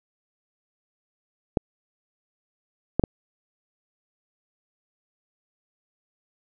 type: clicks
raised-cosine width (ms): 2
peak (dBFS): -6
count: 3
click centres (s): 1.572 / 2.996 / 3.038
effects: none